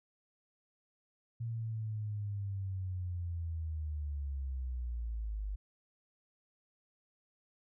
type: linear sweep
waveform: sine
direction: down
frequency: 116.54 to 49 Hz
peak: -35 dBFS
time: 1.4-5.56 s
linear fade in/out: 10 ms
effects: none